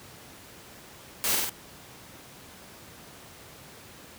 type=noise with echo; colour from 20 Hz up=white; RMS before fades=-27 dBFS; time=1.24-1.35 s; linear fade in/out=0 ms; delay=48 ms; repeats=3; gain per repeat=-2 dB; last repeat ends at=1.494 s; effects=pink hiss -48 dBFS RMS until 4.18 s + high-pass 80 Hz 12 dB/octave